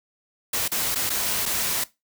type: noise with dropouts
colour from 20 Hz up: white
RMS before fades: -25 dBFS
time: 0.53-1.84 s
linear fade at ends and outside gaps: 5 ms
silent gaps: 0.68-0.716 / 0.947-0.956 / 1.095-1.101 / 1.456-1.46 s
effects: noise-tail reverb RT60 0.2 s tail -18 dB re dry